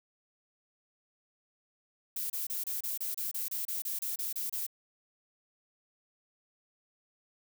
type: noise bursts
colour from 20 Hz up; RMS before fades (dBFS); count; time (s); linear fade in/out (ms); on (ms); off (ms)
violet; -35; 15; 2.16-4.666; 5; 140; 29
effects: none